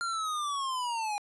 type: linear sweep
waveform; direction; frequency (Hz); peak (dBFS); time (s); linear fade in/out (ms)
square; down; 1396.9 to 812; -31; 0.01-1.18; 0
effects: resampled to 24000 Hz + 12-bit